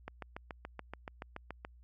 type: click train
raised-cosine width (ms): 0.5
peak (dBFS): -26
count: 12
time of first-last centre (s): 0.08-1.649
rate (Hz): 7.01
effects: added 60 Hz sine -55 dBFS peak until 1.83 s + MP3 64 kbps